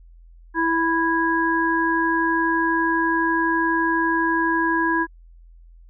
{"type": "harmonic tone", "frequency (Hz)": 329.6, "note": "E4", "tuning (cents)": 0, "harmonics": [1, 3, 5], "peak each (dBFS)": [-22, -22, -22], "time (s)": [0.54, 5.07], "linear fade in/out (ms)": 50, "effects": ["added 42 Hz sine -44 dBFS peak until 5.89 s"]}